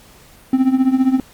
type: tone with tremolo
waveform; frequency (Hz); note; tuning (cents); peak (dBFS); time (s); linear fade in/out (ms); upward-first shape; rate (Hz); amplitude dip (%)
triangle; 261.6; C4; 0; -6; 0.53-1.2; 2; triangle; 15; 85
effects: pink hiss -46 dBFS RMS until 1.33 s + Opus 48 kbps